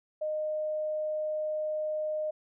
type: tone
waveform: sine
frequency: 615 Hz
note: D#5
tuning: 20 cents flat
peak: -29 dBFS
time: 0.21-2.31 s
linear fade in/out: 10 ms
effects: none